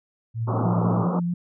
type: tone with tremolo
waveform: sine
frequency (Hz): 114.2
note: A#2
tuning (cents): -35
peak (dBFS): -22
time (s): 0.34-1.07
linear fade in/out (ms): 50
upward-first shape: sine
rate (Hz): 14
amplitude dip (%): 30
type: band-pass noise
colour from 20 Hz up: pink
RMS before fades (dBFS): -27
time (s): 0.47-1.2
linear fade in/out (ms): 10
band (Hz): 160 to 1300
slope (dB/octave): 96
type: tone with vibrato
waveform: sine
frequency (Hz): 175.1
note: F3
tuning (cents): +5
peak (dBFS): -22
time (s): 0.65-1.34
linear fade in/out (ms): 5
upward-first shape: sine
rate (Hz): 4.6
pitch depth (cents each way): 25
effects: none